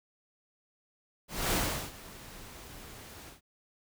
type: noise with ADSR envelope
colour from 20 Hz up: pink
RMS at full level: -28 dBFS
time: 1.28-3.41 s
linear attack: 240 ms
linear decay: 390 ms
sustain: -20 dB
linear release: 130 ms
effects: none